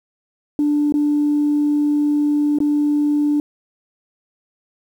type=tone with dropouts; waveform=sine; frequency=294.3 Hz; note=D4; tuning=4 cents sharp; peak=-13 dBFS; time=0.59-3.4 s; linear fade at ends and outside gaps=1 ms; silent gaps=0.923-0.94 / 2.586-2.603 s; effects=tanh soft clip ceiling -10 dBFS + 8-bit